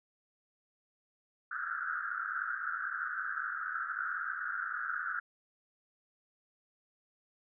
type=band-pass noise; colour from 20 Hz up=white; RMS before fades=-37 dBFS; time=1.51-5.2 s; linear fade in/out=5 ms; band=1300 to 1600 Hz; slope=96 dB/octave; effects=none